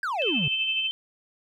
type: exponential sweep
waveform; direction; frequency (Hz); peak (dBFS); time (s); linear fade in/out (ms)
triangle; down; 1661.2 to 127.7; -24; 0.03-0.48; 2
type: tone with tremolo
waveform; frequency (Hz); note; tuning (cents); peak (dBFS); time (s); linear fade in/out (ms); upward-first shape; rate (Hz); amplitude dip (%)
sine; 2621; E7; -11; -24; 0.18-0.88; 20; sine; 12; 70
type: tone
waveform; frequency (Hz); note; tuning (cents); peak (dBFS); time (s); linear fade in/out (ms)
sine; 3094; G7; -23; -26; 0.22-0.91; 0
effects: none